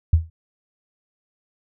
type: tone with exponential decay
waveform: sine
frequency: 81.5 Hz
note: E2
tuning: 19 cents flat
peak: -8 dBFS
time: 0.13-0.3 s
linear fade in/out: 5 ms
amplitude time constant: 35 ms
effects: none